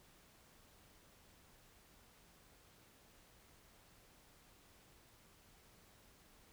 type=silence; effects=pink hiss -66 dBFS RMS until 6.52 s